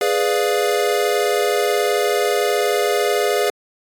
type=chord; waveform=square; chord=G# diminished seventh; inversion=none; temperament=equal; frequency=415.3 / 493.9 / 587.3 / 698.5 Hz; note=G#4 / B4 / D5 / F5; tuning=0 / 0 / 0 / 0 cents; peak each=-20 / -23 / -24 / -24 dBFS; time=0.01-3.5 s; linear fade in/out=2 ms; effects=AAC 64 kbps